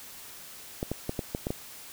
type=clicks; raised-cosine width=2 ms; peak=-16 dBFS; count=7; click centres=0.829 / 0.916 / 1.094 / 1.192 / 1.349 / 1.469 / 1.505 s; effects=white hiss -46 dBFS RMS until 1.92 s